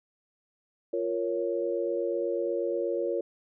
sine chord, Bb minor, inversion second, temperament equal, 349.2 / 466.2 / 554.4 Hz, F4 / Bb4 / Db5, 0 / 0 / 0 cents, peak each -31 dBFS, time 0.93-3.21 s, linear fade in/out 5 ms, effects none

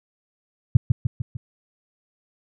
sine tone with echo, 118.4 Hz, A#2, 27 cents sharp, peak -6 dBFS, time 0.75-0.77 s, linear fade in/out 5 ms, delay 150 ms, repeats 4, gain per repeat -5 dB, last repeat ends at 1.37 s, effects none

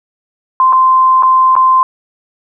sine tone with dropouts, 1040 Hz, C6, 11 cents flat, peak -5 dBFS, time 0.6-1.83 s, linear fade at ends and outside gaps 1 ms, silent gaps 0.726-0.73 / 1.225-1.232 / 1.554-1.564 s, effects none

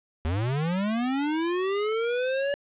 square linear sweep, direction up, 75.5 to 573 Hz, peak -25 dBFS, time 0.25-2.54 s, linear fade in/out 0 ms, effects resampled to 8000 Hz + 9-bit

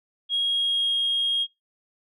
sine tone with pitch glide, 3285 to 3257 Hz, G#7 to G#7, -20 to -34 cents, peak -20 dBFS, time 0.29-1.47 s, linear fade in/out 50 ms, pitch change -14 cents, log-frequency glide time 0.39-0.97 s, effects noise-tail reverb RT60 0.2 s tail -22 dB re dry + tanh soft clip ceiling -17 dBFS

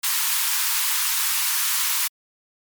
white high-pass noise, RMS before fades -22 dBFS, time 0.03-2.08 s, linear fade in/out 10 ms, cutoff 880 Hz, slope 96 dB/octave, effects MP3 96 kbps

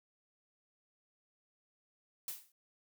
blue noise with exponential decay, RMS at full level -37 dBFS, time 2.28-2.52 s, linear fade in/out 2 ms, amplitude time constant 52 ms, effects none

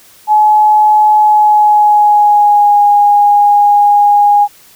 sine tone with pitch glide, 850 to 822 Hz, G#5 to G#5, +40 to -18 cents, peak -4 dBFS, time 0.27-4.48 s, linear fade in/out 50 ms, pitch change -58 cents, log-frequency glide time 1.18-2.83 s, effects white hiss -42 dBFS RMS until 4.75 s

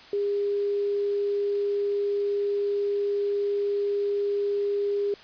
sine tone, 405.7 Hz, G#4, 41 cents flat, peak -23 dBFS, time 0.13-5.14 s, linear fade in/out 2 ms, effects white hiss -48 dBFS RMS until 5.23 s + resampled to 11025 Hz

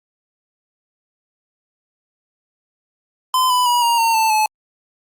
square tone with pitch steps, 1025 / 995.8 / 967.5 / 939.9 / 913.2 / 887.2 / 861.9 Hz, C6 / B5 / B5 / A#5 / A#5 / A5 / A5, -36 / +14 / -36 / +14 / -36 / +14 / -36 cents, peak -14 dBFS, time 3.34-4.46 s, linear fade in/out 2 ms, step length 160 ms, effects Opus 48 kbps

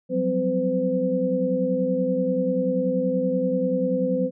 sine tone cluster, 180.6 / 191 / 256.9 / 510 Hz, F#3 / G3 / C4 / C5, -42 / -45 / -32 / -44 cents, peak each -28 / -28 / -26 / -23 dBFS, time 0.09-4.31 s, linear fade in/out 50 ms, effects none

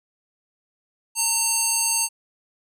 square tone with band-pass filter, 911 Hz, A#5, 40 cents flat, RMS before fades -22 dBFS, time 1.15-2.09 s, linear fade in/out 50 ms, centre 8200 Hz, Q 2.2, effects none

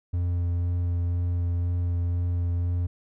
triangle tone with vibrato, 87.31 Hz, F2, in tune, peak -21 dBFS, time 0.13-2.87 s, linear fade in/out 10 ms, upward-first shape sine, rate 2 Hz, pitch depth 12 cents each way, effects none

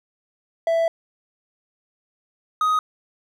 triangle tone pair in turn, 662 / 1252.6 Hz, E5 / D#6, +7 / +11 cents, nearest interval major seventh, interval 1104 cents, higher second, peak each -15 dBFS, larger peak neither, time 0.67-0.88 / 2.61-2.79 s, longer first, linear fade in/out 2 ms, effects none

